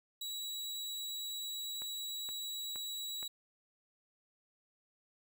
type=tone; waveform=sawtooth; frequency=3897 Hz; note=B7; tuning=24 cents flat; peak=-36 dBFS; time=0.21-3.28 s; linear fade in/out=5 ms
type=click train; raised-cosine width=0.5 ms; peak=-35 dBFS; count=4; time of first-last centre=1.82-3.228 s; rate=2.13 Hz
effects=none